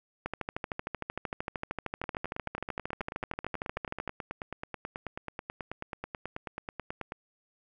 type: two click trains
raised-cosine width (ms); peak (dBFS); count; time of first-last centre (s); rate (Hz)
0.5; -21 / -18; 48 / 51; 2.04-7.121 / 0.26-4.077; 9.25 / 13.1
effects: none